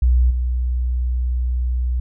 sine tone with level steps, 61.7 Hz, B1, 1 cent flat, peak -11 / -17 dBFS, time 0.02-2 s, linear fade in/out 5 ms, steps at 0.3 s, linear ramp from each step 10 ms, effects none

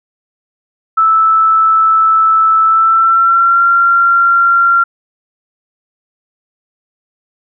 sine tone with pitch glide, 1314 to 1377.7 Hz, E6 to F6, -6 to -24 cents, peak -6 dBFS, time 0.97-4.84 s, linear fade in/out 10 ms, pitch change +82 cents, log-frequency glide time 2.64-3.63 s, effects none

